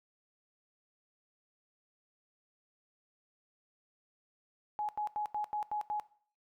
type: tone bursts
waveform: sine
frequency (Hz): 840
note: G#5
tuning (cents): +19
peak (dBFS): -32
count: 7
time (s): 4.79-5.998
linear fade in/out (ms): 0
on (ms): 98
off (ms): 87
effects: noise-tail reverb RT60 0.5 s tail -18 dB re dry